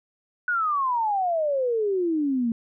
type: exponential sweep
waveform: sine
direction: down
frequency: 1486 to 224.3 Hz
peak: -21 dBFS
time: 0.48-2.52 s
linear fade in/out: 2 ms
effects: none